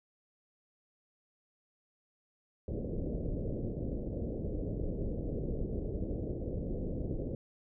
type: low-pass noise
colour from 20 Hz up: pink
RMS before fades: -36 dBFS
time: 2.68-7.35 s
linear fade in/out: 2 ms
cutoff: 560 Hz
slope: 48 dB/octave
effects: none